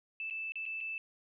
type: tone with dropouts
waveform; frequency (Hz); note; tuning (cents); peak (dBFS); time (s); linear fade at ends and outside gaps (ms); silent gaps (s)
sine; 2637; E7; 0; -36; 0.2-0.98; 1; 0.3-0.308 / 0.521-0.556 / 0.655-0.662 / 0.805-0.81
effects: none